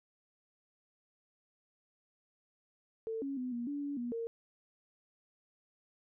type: tone with pitch steps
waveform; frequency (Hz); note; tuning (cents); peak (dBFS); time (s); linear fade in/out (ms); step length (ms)
sine; 447.5 / 276 / 252.1 / 238.2 / 287.1 / 285.3 / 240.5 / 460.3; A4 / C#4 / B3 / A#3 / D4 / C#4 / B3 / A#4; +29 / -7 / +36 / +38 / -39 / +50 / -46 / -22; -35; 3.07-4.27; 0; 150
effects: none